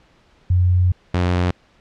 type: tone pair in turn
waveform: sine / sawtooth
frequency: 90.2 / 89.22 Hz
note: F#2 / F2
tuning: -44 / +38 cents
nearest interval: unison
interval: 18 cents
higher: first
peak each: -12 dBFS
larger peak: neither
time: 0.5-0.92 / 1.14-1.51 s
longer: first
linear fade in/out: 5 ms
effects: pink hiss -55 dBFS RMS until 1.8 s + low-pass 4000 Hz 12 dB/octave